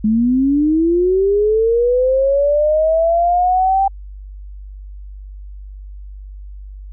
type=linear sweep; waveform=sine; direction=up; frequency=210 to 788 Hz; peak=-11 dBFS; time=0.04-3.88 s; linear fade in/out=5 ms; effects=added 49 Hz sine -30 dBFS peak until 6.92 s